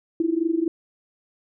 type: tone with amplitude modulation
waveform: sine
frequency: 329.6 Hz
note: E4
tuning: in tune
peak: -16 dBFS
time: 0.2-0.68 s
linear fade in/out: 2 ms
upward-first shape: sine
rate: 23.8 Hz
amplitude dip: 85%
effects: none